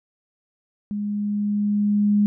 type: tone with level ramp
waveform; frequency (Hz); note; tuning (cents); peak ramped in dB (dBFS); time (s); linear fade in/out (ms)
sine; 206.4; G#3; -10; -24 to -14; 0.91-2.26; 0
effects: none